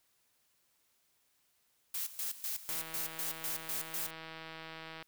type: noise with tremolo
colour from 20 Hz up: blue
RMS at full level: -37 dBFS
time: 1.94-4.11 s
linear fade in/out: 5 ms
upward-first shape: square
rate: 4 Hz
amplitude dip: 80%
type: click train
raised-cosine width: 0.3 ms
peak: -30 dBFS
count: 377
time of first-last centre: 2.69-5.025 s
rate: 161 Hz
effects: white hiss -74 dBFS RMS until 5.07 s